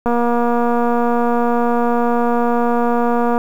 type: click train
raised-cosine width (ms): 1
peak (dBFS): -5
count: 791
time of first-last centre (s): 0.06-3.379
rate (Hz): 238
effects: 7-bit